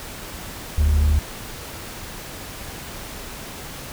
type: tone pair together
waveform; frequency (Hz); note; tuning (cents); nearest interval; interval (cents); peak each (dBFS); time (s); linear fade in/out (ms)
triangle; 41.98 / 74.8; E1 / D2; +32 / +32; minor seventh; 1000; -20 / -12; 0.78-1.19; 0
effects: tanh soft clip ceiling -8 dBFS + pink hiss -35 dBFS RMS until 3.92 s